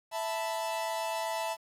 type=chord; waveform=45% pulse; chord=E suspended fourth; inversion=none; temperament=equal; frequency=659.3 / 880 / 987.8 Hz; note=E5 / A5 / B5; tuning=0 / 0 / 0 cents; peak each=-35 / -35 / -39 dBFS; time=0.11-1.57 s; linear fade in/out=50 ms; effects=resampled to 32000 Hz + 10-bit